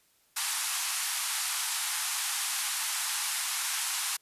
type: band-pass noise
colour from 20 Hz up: white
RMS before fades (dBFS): -32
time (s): 0.36-4.17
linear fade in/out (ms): 10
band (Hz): 800 to 12000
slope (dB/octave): 48
effects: white hiss -67 dBFS RMS until 4.21 s + resampled to 32000 Hz